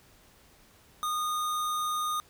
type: tone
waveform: square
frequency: 1229 Hz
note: D#6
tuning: 22 cents flat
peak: -29 dBFS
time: 1.03-2.2 s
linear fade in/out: 0 ms
effects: pink hiss -59 dBFS RMS until 2.29 s